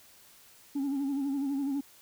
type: tone with vibrato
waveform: sine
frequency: 277.2 Hz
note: C#4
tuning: in tune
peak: -26 dBFS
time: 0.75-1.81 s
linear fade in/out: 10 ms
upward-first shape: sine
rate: 12 Hz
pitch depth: 64 cents each way
effects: tanh soft clip ceiling -27 dBFS + white hiss -57 dBFS RMS until 2.01 s